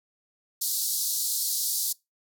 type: band-pass noise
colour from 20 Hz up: white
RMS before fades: -28 dBFS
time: 0.61-1.93 s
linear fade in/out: 10 ms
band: 4000 to 16000 Hz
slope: 48 dB/octave
effects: noise-tail reverb RT60 0.2 s tail -23 dB re dry